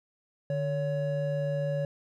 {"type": "tone pair together", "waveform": "triangle", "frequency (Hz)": [148.9, 562.2], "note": ["D3", "C#5"], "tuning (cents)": [24, 24], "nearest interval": "octave + major seventh", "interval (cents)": 2300, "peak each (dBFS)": [-28, -28], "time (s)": [0.5, 1.85], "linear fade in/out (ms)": 2, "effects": []}